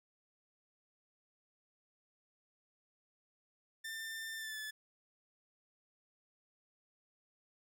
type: tone with pitch glide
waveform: sawtooth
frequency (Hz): 1791 to 1734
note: A6 to A6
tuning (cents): +30 to -26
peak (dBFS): -38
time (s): 3.84-4.71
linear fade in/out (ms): 10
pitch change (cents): -56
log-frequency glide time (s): 4.36-4.59
effects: none